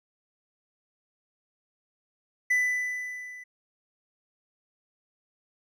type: tone with level ramp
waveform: triangle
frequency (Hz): 1993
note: B6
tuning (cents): +15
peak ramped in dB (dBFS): -18 to -40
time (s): 2.5-3.44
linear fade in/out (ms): 10
effects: none